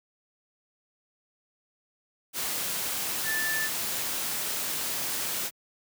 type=tone in noise; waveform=sine; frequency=1760 Hz; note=A6; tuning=in tune; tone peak=-28 dBFS; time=3.24-3.7 s; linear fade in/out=50 ms; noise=white; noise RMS=-31 dBFS; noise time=2.33-5.51 s; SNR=0 dB; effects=high-pass 100 Hz 12 dB/octave